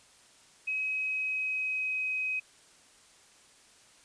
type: tone with pitch glide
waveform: sine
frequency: 2544 to 2526 Hz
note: D#7 to D#7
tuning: +38 to +26 cents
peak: -29 dBFS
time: 0.67-2.4 s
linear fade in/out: 10 ms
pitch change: -12 cents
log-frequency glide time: 0.8-2.1 s
effects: white hiss -59 dBFS RMS until 4.04 s + resampled to 22050 Hz